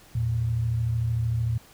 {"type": "tone pair together", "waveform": "sine", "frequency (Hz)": [82.55, 115.8], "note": ["E2", "A#2"], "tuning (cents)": [3, -11], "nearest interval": "tritone", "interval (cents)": 586, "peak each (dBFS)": [-31, -23], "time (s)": [0.15, 1.58], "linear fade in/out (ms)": 5, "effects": ["pink hiss -53 dBFS RMS until 1.73 s"]}